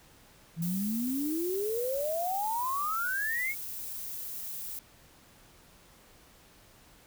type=exponential sweep; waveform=sine; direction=up; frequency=160 to 2234 Hz; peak=-29 dBFS; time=0.56-3.55 s; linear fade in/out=50 ms
type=noise; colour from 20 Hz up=violet; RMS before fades=-39 dBFS; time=0.62-4.79 s; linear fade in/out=2 ms
effects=pink hiss -58 dBFS RMS until 7.06 s